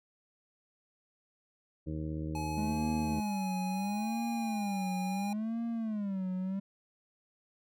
harmonic tone, 77.7 Hz, D#2, 2 cents flat, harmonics 1 / 2 / 3 / 4 / 5 / 6 / 7, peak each -39 / -38 / -47 / -39 / -51 / -50 / -50 dBFS, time 1.86-3.21 s, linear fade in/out 20 ms
square tone with pitch glide, 847 to 811.6 Hz, G#5 to G#5, +34 to -40 cents, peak -38 dBFS, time 2.35-5.33 s, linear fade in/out 2 ms, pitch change -74 cents, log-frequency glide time 2.99-4.48 s
triangle tone with vibrato, 207 Hz, G#3, 5 cents flat, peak -30 dBFS, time 2.57-6.6 s, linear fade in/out 10 ms, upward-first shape sine, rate 0.73 Hz, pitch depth 200 cents each way
effects none

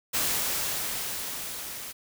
white noise with level ramp, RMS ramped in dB -26 to -39 dBFS, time 0.13-1.93 s, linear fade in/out 20 ms, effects none

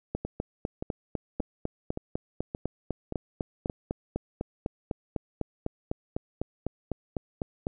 two click trains, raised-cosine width 2 ms, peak -16 / -19 dBFS, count 31 / 7, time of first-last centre 0.15-7.669 / 0.25-3.698 s, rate 3.99 / 1.74 Hz, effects none

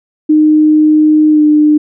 sine tone with pitch glide, 306.7 to 301.4 Hz, D#4 to D4, -25 to +45 cents, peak -4 dBFS, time 0.29-1.78 s, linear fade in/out 10 ms, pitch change -30 cents, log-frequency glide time 1.3-1.42 s, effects none

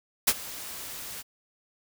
white noise with ADSR envelope, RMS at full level -19 dBFS, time 0.27-1.23 s, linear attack 10 ms, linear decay 50 ms, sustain -20 dB, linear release 26 ms, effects none

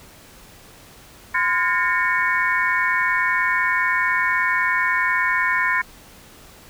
sine tone cluster, 1025 / 1423 / 1639 / 1815 / 2220 Hz, C6 / F6 / G#6 / A#6 / C#7, -36 / +32 / -23 / -47 / +2 cents, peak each -23 / -26 / -27 / -21 / -24 dBFS, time 1.34-5.82 s, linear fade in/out 10 ms, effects pink hiss -46 dBFS RMS until 6.69 s

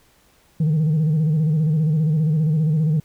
sine tone with vibrato, 155.5 Hz, D#3, 1 cent flat, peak -13 dBFS, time 0.6-3 s, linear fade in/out 5 ms, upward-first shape square, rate 15 Hz, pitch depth 68 cents each way, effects tanh soft clip ceiling -14 dBFS + pink hiss -57 dBFS RMS until 3.04 s

